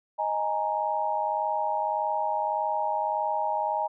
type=chord; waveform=sine; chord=D# suspended fourth; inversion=none; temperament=equal; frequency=622.3 / 830.6 / 932.3 Hz; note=D#5 / G#5 / A#5; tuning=0 / 0 / 0 cents; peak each=-31 / -28 / -29 dBFS; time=0.18-3.88 s; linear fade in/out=20 ms; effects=none